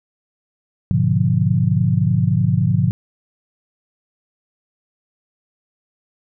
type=chord; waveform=sine; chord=G# diminished seventh; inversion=none; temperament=equal with one note detuned; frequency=103.83 / 123.47 / 146.83 / 176.75 Hz; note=G#2 / B2 / D3 / F3; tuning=0 / 0 / 0 / +21 cents; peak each=-19 dBFS; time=0.91-2.91 s; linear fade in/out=0 ms; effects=none